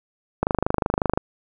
click train, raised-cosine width 1 ms, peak -5 dBFS, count 20, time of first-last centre 0.43-1.175 s, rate 25.5 Hz, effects none

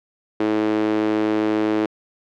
sawtooth tone with high-pass filter, 107.5 Hz, A2, 40 cents flat, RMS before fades -20 dBFS, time 0.4-1.86 s, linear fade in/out 5 ms, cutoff 340 Hz, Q 3.8, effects low-pass 3000 Hz 12 dB/octave

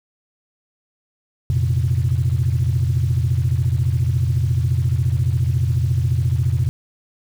sine chord, F suspended fourth, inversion none, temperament equal, 87.31 / 116.54 / 130.81 Hz, F2 / Bb2 / C3, 0 / 0 / 0 cents, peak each -19 dBFS, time 1.5-6.69 s, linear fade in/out 0 ms, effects tanh soft clip ceiling -9 dBFS + 7-bit

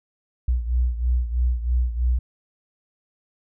sine beating tone pair, 60.3 / 63.4 Hz, B1 / B1, -41 / +46 cents, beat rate 3.1 Hz, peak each -20 / -25 dBFS, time 0.48-2.19 s, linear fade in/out 5 ms, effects none

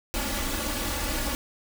pink noise with comb filter, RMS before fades -29 dBFS, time 0.14-1.35 s, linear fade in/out 0 ms, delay 3.5 ms, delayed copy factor +0.85, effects none

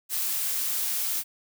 blue noise, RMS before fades -28 dBFS, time 0.09-1.24 s, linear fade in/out 50 ms, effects none

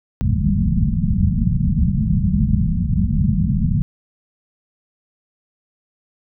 white low-pass noise, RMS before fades -17 dBFS, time 0.21-3.82 s, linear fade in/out 0 ms, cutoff 220 Hz, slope 96 dB/octave, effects none

